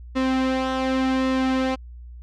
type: tone with flanger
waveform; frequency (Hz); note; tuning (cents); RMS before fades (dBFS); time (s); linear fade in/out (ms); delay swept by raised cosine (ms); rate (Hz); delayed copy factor
sawtooth; 261.6; C4; 0; -22; 0.15-1.76; 20; 1.3 to 3.4; 0.89; -0.55
effects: added 60 Hz sine -37 dBFS peak until 2.22 s + low-pass 4000 Hz 12 dB/octave